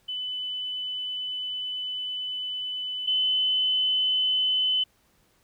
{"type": "tone pair in turn", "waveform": "sine", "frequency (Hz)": [3003, 3026], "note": ["F#7", "F#7"], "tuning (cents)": [25, 38], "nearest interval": "unison", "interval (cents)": 13, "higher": "second", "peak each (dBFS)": [-29, -21], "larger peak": "second", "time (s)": [[0.08, 3.07], [3.07, 4.84]], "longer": "first", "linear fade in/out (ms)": 10, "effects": ["pink hiss -65 dBFS RMS until 5.43 s"]}